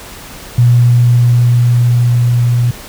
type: tone with level ramp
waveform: sine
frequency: 120.9 Hz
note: B2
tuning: 36 cents flat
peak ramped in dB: -4 to -8 dBFS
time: 0.58-2.71 s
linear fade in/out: 5 ms
effects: pink hiss -31 dBFS RMS until 2.88 s